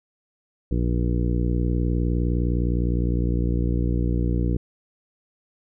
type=harmonic tone; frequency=59.7 Hz; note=A#1; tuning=42 cents sharp; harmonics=1 / 2 / 3 / 4 / 5 / 6 / 7 / 8; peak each=-22 / -26 / -28 / -34 / -30 / -34 / -39 / -37 dBFS; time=0.71-4.57 s; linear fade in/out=5 ms; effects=none